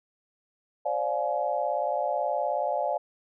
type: chord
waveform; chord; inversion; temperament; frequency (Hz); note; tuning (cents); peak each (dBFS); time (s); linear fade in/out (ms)
sine; D half-diminished seventh; third; just; 528.6 / 587.3 / 704.8 / 845.8; C5 / D5 / F5 / Ab5; +18 / 0 / +16 / +31; -33 / -29 / -30 / -31; 0.85-2.98; 10
effects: none